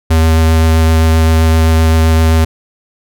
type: tone with vibrato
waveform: square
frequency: 80.6 Hz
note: E2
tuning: 38 cents flat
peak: -7 dBFS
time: 0.1-2.45 s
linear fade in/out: 10 ms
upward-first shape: triangle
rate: 7.7 Hz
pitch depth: 12 cents each way
effects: none